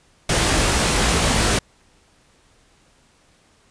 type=noise with comb filter; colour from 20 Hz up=pink; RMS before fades=-18 dBFS; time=0.29-1.59 s; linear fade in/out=5 ms; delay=18 ms; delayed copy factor=+0.55; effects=pink hiss -57 dBFS RMS until 3.7 s + resampled to 22050 Hz